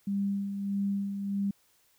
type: tone with tremolo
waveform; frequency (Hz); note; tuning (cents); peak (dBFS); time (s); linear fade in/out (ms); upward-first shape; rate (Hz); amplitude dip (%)
sine; 199.1; G3; +27; -26; 0.07-1.51; 5; sine; 1.6; 50
effects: white hiss -67 dBFS RMS until 1.98 s